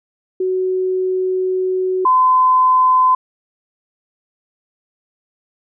sine tone pair in turn, 372.1 / 1021.9 Hz, F#4 / C6, +10 / -41 cents, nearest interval octave + perfect fourth, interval 1749 cents, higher second, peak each -15 / -9 dBFS, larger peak second, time 0.4-2.05 / 2.05-3.15 s, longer first, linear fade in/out 5 ms, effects none

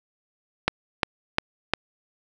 click train, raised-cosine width 0.3 ms, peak -3 dBFS, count 4, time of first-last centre 0.68-1.736 s, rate 2.84 Hz, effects none

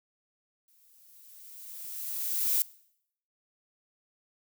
violet noise with exponential growth, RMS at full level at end -25 dBFS, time 0.68-2.62 s, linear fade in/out 0 ms, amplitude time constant 420 ms, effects noise-tail reverb RT60 0.7 s tail -21 dB re dry

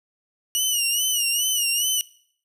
15% pulse tone with vibrato, 2900 Hz, F#7, 35 cents flat, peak -13 dBFS, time 0.55-2.01 s, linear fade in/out 0 ms, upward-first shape sine, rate 2.4 Hz, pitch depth 89 cents each way, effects noise-tail reverb RT60 0.6 s tail -21 dB re dry

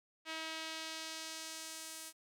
sawtooth tone with band-pass filter sweep, 320 Hz, D#4, 49 cents sharp, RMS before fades -45 dBFS, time 0.25-2.13 s, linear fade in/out 50 ms, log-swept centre 2800 to 9800 Hz, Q 0.99, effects none

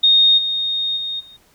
sine tone with level steps, 3700 Hz, A#7, 14 cents flat, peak -9 / -18 / -22 / -40 dBFS, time 0.03-1.37 s, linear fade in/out 10 ms, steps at 0.37 / 0.96 / 1.19 s, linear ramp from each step 20 ms, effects pink hiss -55 dBFS RMS until 1.54 s

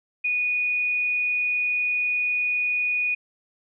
sine tone, 2467 Hz, D#7, 15 cents flat, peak -21 dBFS, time 0.24-3.15 s, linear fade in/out 10 ms, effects none

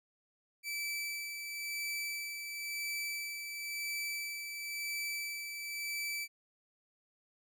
sawtooth tone with tremolo, 2316 Hz, D7, 25 cents flat, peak -32 dBFS, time 0.63-6.28 s, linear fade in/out 50 ms, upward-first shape sine, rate 0.97 Hz, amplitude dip 45%, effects none

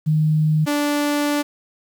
sine / sawtooth tone pair in turn, 154.7 / 292 Hz, D#3 / D4, -10 / -10 cents, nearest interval major seventh, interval 1100 cents, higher second, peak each -14 dBFS, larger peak neither, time 0.06-0.66 / 0.66-1.43 s, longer second, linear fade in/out 20 ms, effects 8-bit

